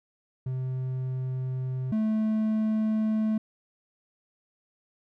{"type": "tone pair in turn", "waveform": "triangle", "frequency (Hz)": [129.3, 217.5], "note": ["C3", "A3"], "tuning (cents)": [-20, -20], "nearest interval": "major sixth", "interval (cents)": 900, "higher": "second", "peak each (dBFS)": [-26, -21], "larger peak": "second", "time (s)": [[0.46, 1.92], [1.92, 3.38]], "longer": "neither", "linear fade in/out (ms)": 5, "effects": []}